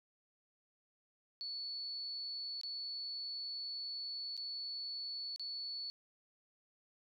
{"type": "tone with dropouts", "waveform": "sine", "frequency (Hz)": 4435, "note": "C#8", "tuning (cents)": 0, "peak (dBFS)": -40, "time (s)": [1.41, 5.9], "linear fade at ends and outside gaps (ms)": 0, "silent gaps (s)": [[2.613, 2.634], [4.367, 4.376], [5.361, 5.396]], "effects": []}